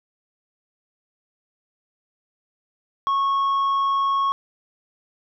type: tone with tanh clipping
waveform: triangle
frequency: 1100 Hz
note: C#6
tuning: 14 cents flat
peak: -19 dBFS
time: 3.07-4.32 s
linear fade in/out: 0 ms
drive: 8 dB
effects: none